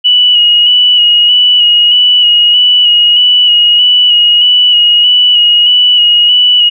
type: tone with vibrato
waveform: sine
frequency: 2923 Hz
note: F#7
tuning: 22 cents flat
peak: -3 dBFS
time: 0.04-6.7 s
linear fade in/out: 20 ms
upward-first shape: square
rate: 1.6 Hz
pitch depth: 22 cents each way
effects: none